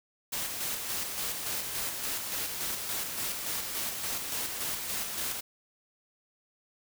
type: noise with tremolo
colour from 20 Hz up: white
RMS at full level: -33 dBFS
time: 0.32-5.41 s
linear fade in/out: 10 ms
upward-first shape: square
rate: 3.5 Hz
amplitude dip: 35%
effects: none